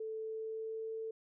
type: tone with pitch glide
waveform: sine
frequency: 440 to 444.9 Hz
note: A4 to A4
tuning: 0 to +19 cents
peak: -38 dBFS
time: 0-1.11 s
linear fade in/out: 5 ms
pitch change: +19 cents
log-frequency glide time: 0.18-0.93 s
effects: none